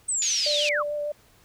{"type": "linear sweep", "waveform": "sine", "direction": "down", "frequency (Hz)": [8372, 1005], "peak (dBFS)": -23, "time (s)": [0.08, 0.83], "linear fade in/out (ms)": 10}
{"type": "band-pass noise", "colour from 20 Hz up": "pink", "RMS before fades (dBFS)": -30, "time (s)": [0.22, 0.69], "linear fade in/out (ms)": 0, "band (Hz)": [3000, 6000], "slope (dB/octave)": 24}
{"type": "tone with vibrato", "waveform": "sine", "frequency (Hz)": 590, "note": "D5", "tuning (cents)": 8, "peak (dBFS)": -26, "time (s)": [0.46, 1.12], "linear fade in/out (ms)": 5, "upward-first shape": "sine", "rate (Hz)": 6.7, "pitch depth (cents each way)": 13}
{"effects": ["pink hiss -58 dBFS RMS until 1.44 s"]}